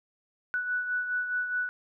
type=beating tone pair; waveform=sine; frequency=1480 / 1484.8 Hz; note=F#6 / F#6; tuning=0 / +6 cents; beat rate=4.8 Hz; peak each=-28 / -37 dBFS; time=0.54-1.69 s; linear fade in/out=0 ms; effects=none